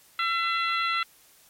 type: harmonic tone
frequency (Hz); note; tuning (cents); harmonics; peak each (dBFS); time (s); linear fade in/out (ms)
674; E5; +38; 2 / 3 / 4 / 5 / 6; -26 / -30 / -32 / -34 / -36; 0.19-1.03; 2
effects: white hiss -57 dBFS RMS until 1.49 s + MP3 64 kbps